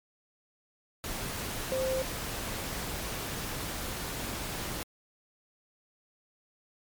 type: tone in noise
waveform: sine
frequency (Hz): 523.3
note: C5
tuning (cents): 0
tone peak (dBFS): -28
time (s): 1.72-2.02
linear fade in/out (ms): 0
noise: pink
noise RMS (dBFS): -36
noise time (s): 1.04-4.83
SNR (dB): +5
effects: MP3 96 kbps